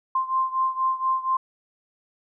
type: beating tone pair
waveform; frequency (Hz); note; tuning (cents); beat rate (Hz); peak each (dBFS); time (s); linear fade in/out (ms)
sine; 1046.5 / 1050.7; C6 / C6; 0 / +7; 4.2; -23 / -26; 0.15-1.37; 5
effects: none